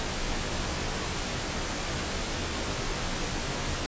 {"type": "noise with comb filter", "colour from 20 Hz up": "pink", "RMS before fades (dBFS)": -31, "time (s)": [0, 3.86], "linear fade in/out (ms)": 0, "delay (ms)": 19, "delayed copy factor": -0.6, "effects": ["resampled to 16000 Hz"]}